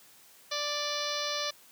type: harmonic tone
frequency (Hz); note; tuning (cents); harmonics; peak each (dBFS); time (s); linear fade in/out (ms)
587.3; D5; 0; 1 / 2 / 3 / 4 / 5 / 6 / 7 / 8 / 9 / 10; -37 / -38 / -41 / -42 / -42 / -38 / -38 / -41 / -41 / -42; 0.51-1.51; 10
effects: white hiss -57 dBFS RMS until 1.71 s + high-pass 100 Hz 12 dB/octave